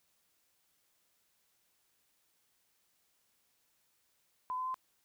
sine tone with pitch steps, 1011 / 1022.2 / 1033.4 Hz, B5 / C6 / C6, +40 / -41 / -22 cents, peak -34 dBFS, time 4.5-4.743 s, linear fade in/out 0 ms, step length 81 ms, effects white hiss -75 dBFS RMS until 5.04 s

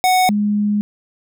square / sine tone pair in turn, 740 / 207.4 Hz, F#5 / G#3, 0 / -2 cents, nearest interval octave + minor seventh, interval 2202 cents, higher first, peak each -12 / -14 dBFS, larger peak first, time 0.04-0.29 / 0.29-0.81 s, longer second, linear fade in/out 0 ms, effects none

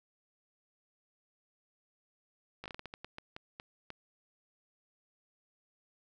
slowing click train, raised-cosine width 0.3 ms, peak -27 dBFS, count 13, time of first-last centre 2.64-3.904 s, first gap 17 ms, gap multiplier 1.3, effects none

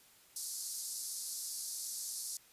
white band-pass noise, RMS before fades -42 dBFS, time 0.36-2.37 s, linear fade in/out 2 ms, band 4400 to 12000 Hz, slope 48 dB/octave, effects white hiss -63 dBFS RMS until 2.52 s + resampled to 32000 Hz

